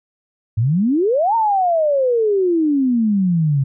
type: exponential two-way sweep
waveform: sine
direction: up then down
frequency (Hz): 102.1 to 932.3 to 132.8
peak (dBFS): -13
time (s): 0.57-3.64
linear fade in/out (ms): 10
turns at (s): 1.35
effects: none